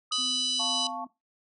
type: tone with exponential decay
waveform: sine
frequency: 1248 Hz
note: D#6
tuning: 5 cents sharp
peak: -33 dBFS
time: 0.11-0.76 s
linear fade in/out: 5 ms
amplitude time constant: 140 ms
type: harmonic tone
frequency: 992 Hz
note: B5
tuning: 7 cents sharp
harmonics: 3 / 4 / 5 / 6 / 7 / 8 / 9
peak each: -31 / -31 / -34 / -36 / -45 / -48 / -40 dBFS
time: 0.12-0.87 s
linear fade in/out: 2 ms
type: tone with tremolo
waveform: sine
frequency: 254.7 Hz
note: C4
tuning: 46 cents flat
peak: -39 dBFS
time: 0.18-1.07 s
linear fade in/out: 5 ms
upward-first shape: sine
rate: 2.2 Hz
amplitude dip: 40%
type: chord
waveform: sine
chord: F augmented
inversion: none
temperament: equal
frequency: 698.5 / 880 / 1108.7 Hz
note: F5 / A5 / C#6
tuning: 0 / 0 / 0 cents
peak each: -37 dBFS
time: 0.59-1.05 s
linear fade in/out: 10 ms
effects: noise-tail reverb RT60 0.2 s tail -17 dB re dry